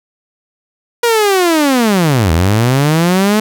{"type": "linear two-way sweep", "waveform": "sawtooth", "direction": "down then up", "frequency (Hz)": [481.5, 77.78, 217.9], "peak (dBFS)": -5, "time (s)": [1.03, 3.4], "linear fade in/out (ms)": 5, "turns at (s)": 2.32, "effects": []}